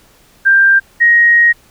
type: tone pair in turn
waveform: sine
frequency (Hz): 1585 / 1880.5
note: G6 / A#6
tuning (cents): +19 / +15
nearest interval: minor third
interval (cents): 296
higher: second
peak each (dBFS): -5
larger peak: neither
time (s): 0.45-0.8 / 1-1.53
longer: second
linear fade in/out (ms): 20
effects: pink hiss -48 dBFS RMS until 1.7 s